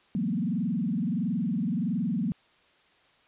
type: tone with frequency modulation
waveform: sine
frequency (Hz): 205.9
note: G#3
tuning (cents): -15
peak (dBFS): -25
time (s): 0.15-2.32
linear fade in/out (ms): 0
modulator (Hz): 21.5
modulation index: 2
effects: white hiss -62 dBFS RMS until 3.27 s + resampled to 8000 Hz